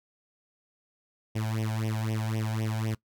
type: tone with flanger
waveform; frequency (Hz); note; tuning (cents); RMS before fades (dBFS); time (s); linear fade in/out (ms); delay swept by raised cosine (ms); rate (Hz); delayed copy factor
sawtooth; 110; A2; 0; -30; 1.35-2.95; 10; 0.34 to 1.33; 3.9; +1
effects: noise-tail reverb RT60 0.1 s tail -20 dB re dry